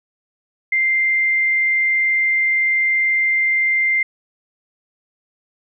sine tone, 2093 Hz, C7, in tune, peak -14 dBFS, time 0.72-4.03 s, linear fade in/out 5 ms, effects none

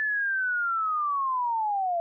sine linear sweep, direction down, 1750 to 668 Hz, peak -24 dBFS, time 0-2 s, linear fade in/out 0 ms, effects none

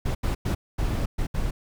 brown noise bursts at uneven times, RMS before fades -25 dBFS, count 6, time 0.05-0.15 / 0.23-0.35 / 0.45-0.55 / 0.78-1.06 / 1.18-1.27 / 1.34-1.51 s, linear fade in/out 10 ms, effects none

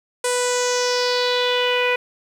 sawtooth tone with low-pass filter sweep, 493.9 Hz, B4, in tune, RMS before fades -20 dBFS, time 0.24-1.96 s, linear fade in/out 5 ms, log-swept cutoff 9200 to 2400 Hz, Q 4.1, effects 8-bit

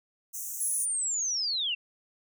pink high-pass noise, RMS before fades -37 dBFS, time 0.33-0.86 s, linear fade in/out 20 ms, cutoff 6000 Hz, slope 96 dB/octave
sine linear sweep, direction down, 11130 to 2655 Hz, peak -27 dBFS, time 0.6-1.75 s, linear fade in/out 10 ms
effects none

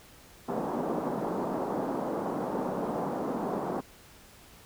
pink band-pass noise, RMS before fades -32 dBFS, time 0.48-3.81 s, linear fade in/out 10 ms, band 190 to 1000 Hz, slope 24 dB/octave, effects pink hiss -54 dBFS RMS until 4.65 s

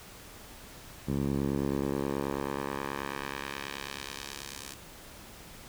10% pulse tone with band-pass filter sweep, 69.3 Hz, C#2, in tune, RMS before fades -34 dBFS, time 1.07-4.75 s, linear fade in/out 20 ms, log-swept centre 170 to 8300 Hz, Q 0.78, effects pink hiss -49 dBFS RMS until 5.68 s

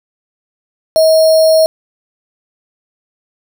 sine tone with sample-and-hold, 638 Hz, D#5, 43 cents sharp, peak -5 dBFS, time 0.96-1.66 s, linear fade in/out 0 ms, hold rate 4900 Hz, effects none

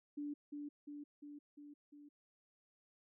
sine tone with echo, 291.7 Hz, D4, 12 cents flat, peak -40 dBFS, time 0.17-0.34 s, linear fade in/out 10 ms, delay 350 ms, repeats 5, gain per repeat -3 dB, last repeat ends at 2.09 s, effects none

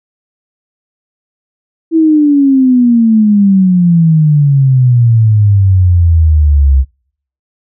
sine exponential sweep, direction down, 329.6 to 65.41 Hz, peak -4 dBFS, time 1.91-6.85 s, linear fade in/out 50 ms, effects noise-tail reverb RT60 0.6 s tail -26 dB re dry

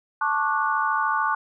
sine chord, D major seventh, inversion second, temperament just, 881 / 1101.2 / 1174.7 / 1468.3 Hz, A5 / C#6 / D6 / F#6, +2 / -12 / 0 / -14 cents, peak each -26 dBFS, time 0.21-1.35 s, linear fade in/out 5 ms, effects none

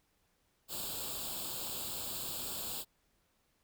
white noise with comb filter, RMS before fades -40 dBFS, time 0.68-2.85 s, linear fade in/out 50 ms, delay 0.25 ms, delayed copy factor +0.85, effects pink hiss -75 dBFS RMS until 3.63 s

